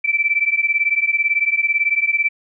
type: beating tone pair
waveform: sine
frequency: 2319 / 2337 Hz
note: D7 / D7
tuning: -22 / -9 cents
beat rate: 18 Hz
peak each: -18 dBFS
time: 0.04-2.29 s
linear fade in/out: 10 ms
effects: none